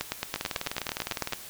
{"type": "two click trains", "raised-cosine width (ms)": 0.2, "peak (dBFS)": [-11, -13], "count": [13, 20], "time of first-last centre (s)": [[0.01, 1.333], [0.36, 1.324]], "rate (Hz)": [9.07, 19.7], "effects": ["white hiss -44 dBFS RMS until 1.49 s"]}